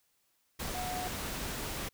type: tone in noise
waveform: sine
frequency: 729 Hz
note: F#5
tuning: 26 cents flat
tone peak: -37 dBFS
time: 0.74-1.08 s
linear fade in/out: 10 ms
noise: pink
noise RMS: -38 dBFS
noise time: 0.59-1.89 s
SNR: -2 dB
effects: white hiss -74 dBFS RMS until 1.93 s